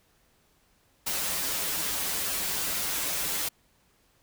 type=noise with comb filter; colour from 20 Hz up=white; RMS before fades=-30 dBFS; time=1.06-3.49 s; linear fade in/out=10 ms; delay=8.3 ms; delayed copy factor=-1; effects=pink hiss -66 dBFS RMS until 4.22 s